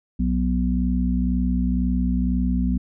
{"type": "harmonic tone", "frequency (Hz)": 62, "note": "B1", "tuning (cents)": 7, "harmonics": [1, 3, 4], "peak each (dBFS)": [-22, -23, -24], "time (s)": [0.19, 2.78], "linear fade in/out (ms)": 10, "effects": []}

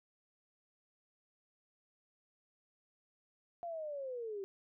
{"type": "linear sweep", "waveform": "sine", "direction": "down", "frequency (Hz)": [698.5, 380], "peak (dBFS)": -39, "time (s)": [3.63, 4.44], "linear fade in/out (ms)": 0, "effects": []}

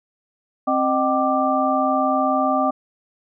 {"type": "tone cluster", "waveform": "sine", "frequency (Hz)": [264.6, 616, 767, 1180], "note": ["C4", "D#5", "G5", "D6"], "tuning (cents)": [20, -17, -38, 8], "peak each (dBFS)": -22, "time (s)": [0.67, 2.71], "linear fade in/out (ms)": 10, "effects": []}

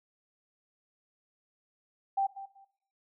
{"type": "tone with echo", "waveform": "sine", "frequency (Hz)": 784, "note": "G5", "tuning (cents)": 0, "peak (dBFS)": -25, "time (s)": [2.17, 2.27], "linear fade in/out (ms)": 10, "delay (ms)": 190, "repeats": 2, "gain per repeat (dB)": -14, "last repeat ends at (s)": 2.65, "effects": ["noise-tail reverb RT60 0.6 s tail -17 dB re dry"]}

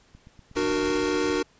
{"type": "click train", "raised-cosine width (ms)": 5, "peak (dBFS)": -35, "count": 7, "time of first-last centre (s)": [0.15, 0.877], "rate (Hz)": 8.25}
{"type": "noise", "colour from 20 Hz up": "pink", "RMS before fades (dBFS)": -38, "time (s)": [0.55, 1.41], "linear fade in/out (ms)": 10}
{"type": "chord", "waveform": "square", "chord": "D augmented", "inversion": "none", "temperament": "equal with one note detuned", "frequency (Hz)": [299.8, 370, 466.2], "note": ["D4", "F#4", "A#4"], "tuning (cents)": [36, 0, 0], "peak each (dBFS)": -28, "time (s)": [0.56, 1.43], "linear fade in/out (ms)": 10}
{"effects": ["pink hiss -60 dBFS RMS until 1.59 s", "resampled to 16000 Hz"]}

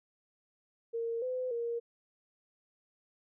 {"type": "tone with pitch steps", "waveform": "sine", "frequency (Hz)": [461.5, 508, 468.7], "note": ["A#4", "B4", "A#4"], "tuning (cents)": [-17, 49, 9], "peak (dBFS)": -32, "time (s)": [0.93, 1.8], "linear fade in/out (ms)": 20, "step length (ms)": 290, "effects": []}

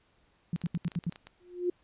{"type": "tone bursts", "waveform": "sine", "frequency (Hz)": 169.9, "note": "F3", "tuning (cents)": -47, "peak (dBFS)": -27, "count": 6, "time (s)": [0.53, 1.097], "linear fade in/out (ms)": 2, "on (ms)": 32, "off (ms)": 75}
{"type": "clicks", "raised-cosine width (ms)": 0.2, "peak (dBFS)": -28, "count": 12, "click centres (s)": [0.561, 0.616, 0.66, 0.75, 0.847, 0.879, 0.918, 0.952, 1.039, 1.124, 1.159, 1.27]}
{"type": "tone with exponential growth", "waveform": "sine", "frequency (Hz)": 355.6, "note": "F4", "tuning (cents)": 31, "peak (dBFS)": -23, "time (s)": [1.4, 1.7], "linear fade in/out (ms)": 5, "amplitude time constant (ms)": 65}
{"effects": ["pink hiss -68 dBFS RMS until 1.83 s", "resampled to 8000 Hz"]}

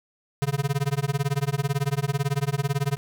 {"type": "tone with tremolo", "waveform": "square", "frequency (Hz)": 140.6, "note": "C#3", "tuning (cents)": 25, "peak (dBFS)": -20, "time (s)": [0.42, 2.97], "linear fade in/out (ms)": 0, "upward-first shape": "sine", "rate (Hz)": 18, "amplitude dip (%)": 100, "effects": []}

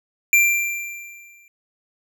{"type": "tone with exponential decay", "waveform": "square", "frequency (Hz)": 2366, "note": "D7", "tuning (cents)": 12, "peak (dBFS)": -11, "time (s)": [0.33, 1.48], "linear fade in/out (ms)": 1, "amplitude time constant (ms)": 250, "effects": []}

